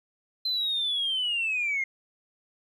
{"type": "linear sweep", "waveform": "sine", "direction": "down", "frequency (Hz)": [4100, 2103], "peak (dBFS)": -24, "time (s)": [0.45, 1.84], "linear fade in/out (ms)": 5, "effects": ["tanh soft clip ceiling -21 dBFS", "11-bit"]}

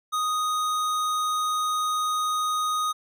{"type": "tone with hard clipping", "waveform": "sine", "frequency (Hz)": 1244.5, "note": "D#6", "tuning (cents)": 0, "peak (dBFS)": -25, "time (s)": [0.12, 2.93], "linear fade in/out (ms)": 20, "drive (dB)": 17, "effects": []}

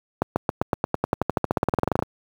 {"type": "accelerating click train", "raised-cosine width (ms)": 1, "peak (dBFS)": -5, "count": 25, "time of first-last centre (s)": [0.22, 2.025], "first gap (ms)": 140, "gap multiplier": 0.94, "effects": ["high-pass 80 Hz 12 dB/octave", "7-bit"]}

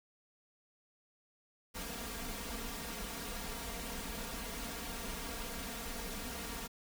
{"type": "noise with comb filter", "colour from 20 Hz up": "pink", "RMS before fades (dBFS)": -42, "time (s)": [1.74, 6.68], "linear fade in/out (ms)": 20, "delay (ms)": 4.3, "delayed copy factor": 0.85, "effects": []}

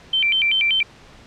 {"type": "tone with vibrato", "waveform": "sine", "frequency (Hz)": 2699, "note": "E7", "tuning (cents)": 40, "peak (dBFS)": -15, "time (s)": [0.13, 0.83], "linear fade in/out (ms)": 5, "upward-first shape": "square", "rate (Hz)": 5.2, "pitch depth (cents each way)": 240, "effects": ["pink hiss -46 dBFS RMS until 1.26 s", "low-pass 5000 Hz 12 dB/octave"]}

